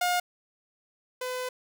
sawtooth tone pair in turn, 714 / 504.9 Hz, F5 / B4, +38 / +38 cents, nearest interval tritone, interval 600 cents, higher first, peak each -20 / -27 dBFS, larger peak first, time 0.01-0.2 / 1.21-1.49 s, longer second, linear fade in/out 5 ms, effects 9-bit

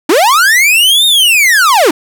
45% pulse linear two-way sweep, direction up then down, 271.3 to 3729 to 271.3 Hz, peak -5 dBFS, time 0.09-1.91 s, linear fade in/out 5 ms, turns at 1.06 s, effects none

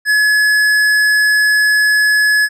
sine tone with tanh clipping, 1700 Hz, G#6, 40 cents sharp, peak -11 dBFS, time 0.05-2.49 s, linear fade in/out 50 ms, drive 14 dB, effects none

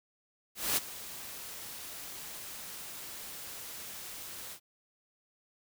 white noise with ADSR envelope, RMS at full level -28 dBFS, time 0.55-4.6 s, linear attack 220 ms, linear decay 23 ms, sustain -16 dB, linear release 81 ms, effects none

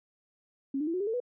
sine tone with pitch steps, 272.9 / 301.1 / 332.1 / 366.4 / 404.2 / 445.9 / 491.9 Hz, C#4 / D4 / E4 / F#4 / G#4 / A4 / B4, -27 / +43 / +13 / -17 / -47 / +23 / -7 cents, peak -28 dBFS, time 0.74-1.202 s, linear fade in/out 5 ms, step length 66 ms, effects none

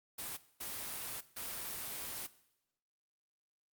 white noise bursts at uneven times, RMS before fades -42 dBFS, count 3, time 0.18-0.37 / 0.6-1.21 / 1.36-2.27 s, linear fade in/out 10 ms, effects noise-tail reverb RT60 0.8 s tail -17 dB re dry + Opus 32 kbps

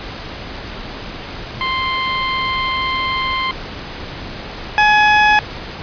20% pulse tone pair in turn, 1046.5 / 843.8 Hz, C6 / G#5, 0 / +27 cents, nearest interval major third, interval 373 cents, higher first, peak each -12 / -4 dBFS, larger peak second, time 1.61-3.51 / 4.78-5.39 s, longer first, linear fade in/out 0 ms, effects pink hiss -29 dBFS RMS until 5.82 s + resampled to 11025 Hz

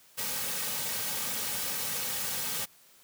white noise with comb filter, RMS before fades -33 dBFS, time 0.17-2.66 s, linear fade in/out 20 ms, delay 2.9 ms, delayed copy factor -0.6, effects white hiss -59 dBFS RMS until 3.03 s + high-pass 80 Hz 12 dB/octave

